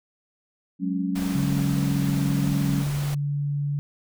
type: chord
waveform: sine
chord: F# suspended second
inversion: none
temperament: just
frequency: 185 / 208.1 / 277.5 Hz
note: F#3 / G#3 / C#4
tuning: 0 / +4 / +2 cents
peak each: -26 / -31 / -27 dBFS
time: 0.79-2.85 s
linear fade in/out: 50 ms
type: noise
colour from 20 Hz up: pink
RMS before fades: -36 dBFS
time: 1.15-3.15 s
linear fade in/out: 10 ms
type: tone with pitch glide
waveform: sine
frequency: 142.6 to 143.76 Hz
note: C#3 to D3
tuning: +49 to -37 cents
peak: -23 dBFS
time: 1.35-3.79 s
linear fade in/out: 0 ms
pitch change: +14 cents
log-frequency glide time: 1.73-3.02 s
effects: none